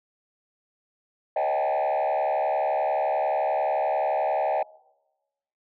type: tone with frequency modulation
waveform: sine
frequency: 701 Hz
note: F5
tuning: 6 cents sharp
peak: -19 dBFS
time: 1.36-4.63 s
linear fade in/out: 5 ms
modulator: 71.4 Hz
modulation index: 2
effects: noise-tail reverb RT60 1.0 s tail -24 dB re dry + tanh soft clip ceiling -21 dBFS